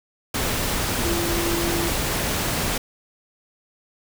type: tone in noise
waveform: sine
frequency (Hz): 340.5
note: F4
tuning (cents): -44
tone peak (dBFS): -25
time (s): 1.04-1.89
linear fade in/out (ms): 5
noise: pink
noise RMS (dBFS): -24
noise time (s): 0.34-2.78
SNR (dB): -4
effects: none